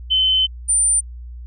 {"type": "tone pair in turn", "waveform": "sine", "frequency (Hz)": [3058, 9141], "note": ["G7", "D9"], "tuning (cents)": [-44, -48], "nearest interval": "octave + perfect fifth", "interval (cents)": 1896, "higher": "second", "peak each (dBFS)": -13, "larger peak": "neither", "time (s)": [[0.1, 0.47], [0.68, 1.01]], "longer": "first", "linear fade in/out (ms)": 20, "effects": ["added 60 Hz sine -31 dBFS peak until 1.46 s"]}